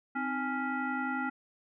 sine tone with frequency modulation, 825 Hz, G#5, 12 cents flat, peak -30 dBFS, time 0.15-1.3 s, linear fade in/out 10 ms, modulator 567 Hz, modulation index 1.6, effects none

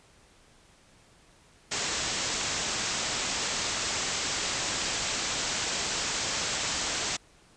white low-pass noise, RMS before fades -31 dBFS, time 1.71-7.17 s, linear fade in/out 10 ms, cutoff 7900 Hz, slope 96 dB/octave, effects pink hiss -59 dBFS RMS until 7.56 s + resampled to 22050 Hz

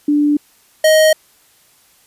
sine / square tone pair in turn, 293.7 / 626.5 Hz, D4 / D#5, 0 / +12 cents, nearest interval octave + minor second, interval 1312 cents, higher second, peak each -10 / -8 dBFS, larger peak second, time 0.08-0.37 / 0.84-1.13 s, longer neither, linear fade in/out 5 ms, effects white hiss -52 dBFS RMS until 2.06 s + resampled to 32000 Hz

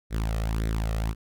sawtooth tone with flanger, 54.9 Hz, A1, 3 cents flat, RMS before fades -27 dBFS, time 0.1-1.15 s, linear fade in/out 50 ms, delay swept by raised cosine 0.51 to 1.61 ms, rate 1.8 Hz, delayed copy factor +0.65, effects none

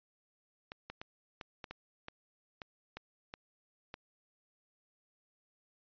clicks, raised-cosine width 0.3 ms, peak -27 dBFS, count 11, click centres 0.719 / 0.9 / 1.015 / 1.412 / 1.642 / 1.71 / 2.084 / 2.618 / 2.97 / 3.339 / 3.941 s, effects resampled to 11025 Hz

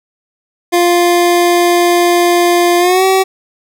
25% pulse tone with pitch glide, 349.2 to 380.8 Hz, F4 to F#4, 0 to +50 cents, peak -4 dBFS, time 0.72-3.24 s, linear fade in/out 20 ms, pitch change +150 cents, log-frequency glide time 2.79-3.04 s, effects none

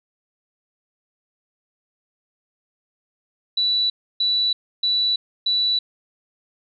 sine tone bursts, 3951 Hz, B7, in tune, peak -17 dBFS, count 4, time 3.57-5.79 s, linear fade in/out 5 ms, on 330 ms, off 300 ms, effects none

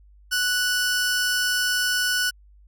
sawtooth tone pair together, 1480 / 5332 Hz, F#6 / E8, 0 / +19 cents, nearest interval octave + minor seventh, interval 2219 cents, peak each -18 / -25 dBFS, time 0.31-2.31 s, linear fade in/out 20 ms, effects added 50 Hz sine -49 dBFS peak until 2.67 s

